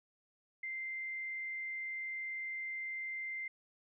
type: tone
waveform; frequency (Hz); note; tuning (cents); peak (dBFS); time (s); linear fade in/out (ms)
sine; 2087; C7; -5; -38; 0.63-3.48; 5
effects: none